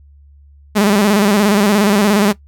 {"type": "tone with vibrato", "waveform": "sawtooth", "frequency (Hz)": 205, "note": "G#3", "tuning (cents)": -22, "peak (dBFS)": -6, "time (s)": [0.75, 2.33], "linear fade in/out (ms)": 20, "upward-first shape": "square", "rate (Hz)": 17, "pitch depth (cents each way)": 69, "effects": ["noise-tail reverb RT60 0.1 s tail -18 dB re dry", "added 71 Hz sine -41 dBFS peak until 2.47 s"]}